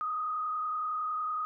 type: tone with frequency modulation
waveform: sine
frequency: 1244.5 Hz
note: D#6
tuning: in tune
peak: -30 dBFS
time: 0.01-1.45 s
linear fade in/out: 0 ms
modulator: 30.8 Hz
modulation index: 0.92
effects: none